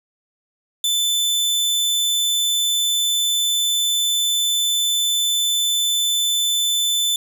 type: tone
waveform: sawtooth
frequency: 3520 Hz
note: A7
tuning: in tune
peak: -14 dBFS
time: 0.84-7.16 s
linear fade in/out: 2 ms
effects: none